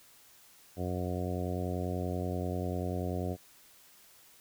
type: harmonic tone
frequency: 90.3 Hz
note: F#2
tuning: 42 cents flat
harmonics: 1 / 2 / 3 / 4 / 5 / 6 / 7 / 8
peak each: -35 / -38 / -40 / -41 / -42 / -43 / -43 / -44 dBFS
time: 0.76-3.37 s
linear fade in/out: 50 ms
effects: white hiss -59 dBFS RMS until 4.4 s